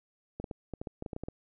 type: clicks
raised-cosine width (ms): 2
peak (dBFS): -24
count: 12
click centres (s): 0.4 / 0.442 / 0.512 / 0.737 / 0.815 / 0.872 / 1.024 / 1.062 / 1.132 / 1.164 / 1.236 / 1.285
effects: none